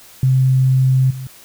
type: tone with level steps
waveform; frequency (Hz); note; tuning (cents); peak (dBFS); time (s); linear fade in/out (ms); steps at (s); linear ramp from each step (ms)
sine; 130.81; C3; 0; -10 / -25; 0.23-1.27; 2; 1.1; 10
effects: white hiss -43 dBFS RMS until 1.44 s